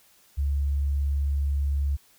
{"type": "tone", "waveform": "sine", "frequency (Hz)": 70.5, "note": "C#2", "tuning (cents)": 30, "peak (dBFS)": -22, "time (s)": [0.37, 1.97], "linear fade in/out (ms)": 20, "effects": ["white hiss -59 dBFS RMS until 2.18 s"]}